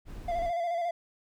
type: noise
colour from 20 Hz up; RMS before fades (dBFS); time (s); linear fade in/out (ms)
brown; -40; 0.05-0.52; 50
type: tone with vibrato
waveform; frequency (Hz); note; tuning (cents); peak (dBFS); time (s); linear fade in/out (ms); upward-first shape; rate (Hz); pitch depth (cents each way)
triangle; 687; F5; -29; -26; 0.28-0.91; 5; square; 14; 36
effects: none